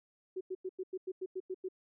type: tone bursts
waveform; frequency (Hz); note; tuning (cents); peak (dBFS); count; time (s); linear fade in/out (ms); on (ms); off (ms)
sine; 373.2; F#4; +15; -35; 10; 0.36-1.687; 10; 49; 93
effects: none